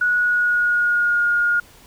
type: tone with pitch glide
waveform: sine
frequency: 1463 to 1426.3 Hz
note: F#6 to F6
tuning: -20 to +36 cents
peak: -15 dBFS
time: 0.01-1.6 s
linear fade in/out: 5 ms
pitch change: -44 cents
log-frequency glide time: 0.11-1.22 s
effects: pink hiss -48 dBFS RMS until 1.86 s